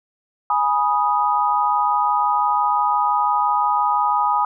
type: chord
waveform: sine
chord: G# minor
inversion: none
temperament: equal with one note detuned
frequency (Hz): 830.6 / 976.4 / 1244.5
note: G#5 / B5 / D#6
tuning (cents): 0 / -20 / 0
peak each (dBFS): -20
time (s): 0.5-4.45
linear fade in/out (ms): 2
effects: none